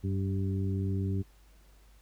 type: harmonic tone with a mistuned harmonic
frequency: 96.1 Hz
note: G2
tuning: 34 cents flat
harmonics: 1 / 2 / 3 / 4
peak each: -29 / -35 / -39 / -41 dBFS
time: 0.03-1.23 s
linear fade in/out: 20 ms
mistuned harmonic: 4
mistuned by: +23 cents
effects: added 50 Hz sine -56 dBFS peak until 2.01 s + pink hiss -65 dBFS RMS until 2.01 s